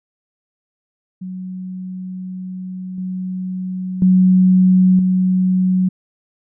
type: tone with level steps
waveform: sine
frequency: 185 Hz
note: F#3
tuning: in tune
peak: -25 / -21 / -8 / -12 dBFS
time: 1.21-5.89 s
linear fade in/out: 10 ms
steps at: 2.98 / 4.02 / 4.99 s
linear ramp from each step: 2 ms
effects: none